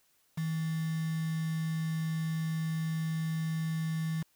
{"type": "tone with quantisation", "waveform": "sine", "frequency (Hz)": 160.7, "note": "E3", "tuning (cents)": -44, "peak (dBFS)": -30, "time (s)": [0.37, 4.23], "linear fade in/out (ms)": 10, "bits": 7, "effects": ["white hiss -70 dBFS RMS until 4.35 s"]}